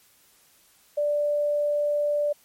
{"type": "tone", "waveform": "sine", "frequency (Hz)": 587.3, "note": "D5", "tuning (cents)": 0, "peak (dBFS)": -21, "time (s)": [0.97, 2.33], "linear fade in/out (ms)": 10, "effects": ["white hiss -59 dBFS RMS until 2.44 s", "MP3 64 kbps"]}